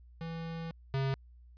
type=tone pair in turn; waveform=square; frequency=164.81 / 135.22 Hz; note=E3 / C#3; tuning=0 / -43 cents; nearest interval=minor third; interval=343 cents; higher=first; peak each=-38 / -30 dBFS; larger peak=second; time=0.21-0.71 / 0.94-1.14 s; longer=first; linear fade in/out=0 ms; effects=added 60 Hz sine -53 dBFS peak until 1.57 s + resampled to 11025 Hz